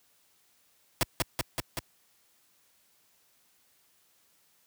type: noise with echo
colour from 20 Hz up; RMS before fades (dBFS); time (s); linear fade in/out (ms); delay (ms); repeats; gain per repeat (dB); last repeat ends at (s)
pink; -24; 1.01-1.03; 0; 190; 4; -2; 1.79
effects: white hiss -67 dBFS RMS until 4.66 s + high-pass 60 Hz 12 dB/octave